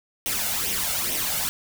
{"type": "noise with flanger", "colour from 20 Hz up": "white", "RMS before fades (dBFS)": -26, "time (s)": [0.26, 1.49], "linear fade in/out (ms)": 0, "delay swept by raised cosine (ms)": [0.33, 1.43], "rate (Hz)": 2.3, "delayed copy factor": 0.6, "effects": []}